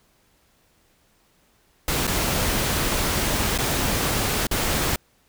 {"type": "noise with dropouts", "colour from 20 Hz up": "pink", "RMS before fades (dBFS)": -23, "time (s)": [1.88, 4.96], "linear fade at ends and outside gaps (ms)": 2, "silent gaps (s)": [[2.07, 2.075], [3.578, 3.586], [4.469, 4.512]], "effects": ["pink hiss -62 dBFS RMS until 5.28 s"]}